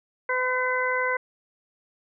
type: harmonic tone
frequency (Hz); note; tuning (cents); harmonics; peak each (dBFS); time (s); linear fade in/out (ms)
507; B4; +45; 1 / 2 / 3 / 4; -28 / -28 / -28 / -28; 0.29-1.17; 5
effects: none